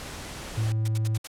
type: noise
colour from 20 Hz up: pink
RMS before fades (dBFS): -38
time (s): 0-0.72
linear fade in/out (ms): 0
type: tone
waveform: triangle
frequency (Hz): 110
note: A2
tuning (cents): 0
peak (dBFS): -21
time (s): 0.57-1.18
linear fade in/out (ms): 10
type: noise bursts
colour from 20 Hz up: white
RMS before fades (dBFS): -37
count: 5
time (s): 0.85-1.273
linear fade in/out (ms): 5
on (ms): 31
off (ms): 67
effects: low-pass 10000 Hz 12 dB/octave